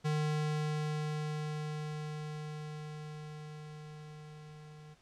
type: tone with level ramp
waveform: square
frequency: 151.9 Hz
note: D#3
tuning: 41 cents flat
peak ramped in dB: -30 to -51 dBFS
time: 0.04-4.95 s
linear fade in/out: 20 ms
effects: pink hiss -66 dBFS RMS until 5.01 s + low-pass 7000 Hz 12 dB/octave